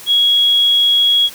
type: tone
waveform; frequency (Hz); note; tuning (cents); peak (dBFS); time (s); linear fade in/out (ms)
sine; 3322; G#7; 0; -9; 0.06-1.3; 50
effects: white hiss -35 dBFS RMS until 1.34 s